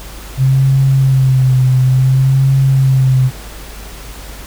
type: tone with vibrato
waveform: sine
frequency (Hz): 131.8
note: C3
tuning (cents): +13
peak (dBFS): -7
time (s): 0.37-3.31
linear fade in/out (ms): 50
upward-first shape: sine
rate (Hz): 0.57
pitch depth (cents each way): 42
effects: added 50 Hz sine -30 dBFS peak until 4.46 s + pink hiss -33 dBFS RMS until 4.46 s